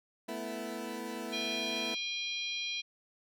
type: chord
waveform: 20% pulse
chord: A suspended second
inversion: none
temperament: equal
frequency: 220 / 246.9 / 329.6 Hz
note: A3 / B3 / E4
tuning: 0 / 0 / 0 cents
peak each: -37 dBFS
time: 0.28-1.95 s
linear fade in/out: 10 ms
type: harmonic tone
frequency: 808 Hz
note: G#5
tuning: 48 cents flat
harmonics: 3 / 4 / 5 / 6 / 7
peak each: -38 / -38 / -40 / -52 / -48 dBFS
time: 1.32-2.82 s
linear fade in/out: 20 ms
effects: none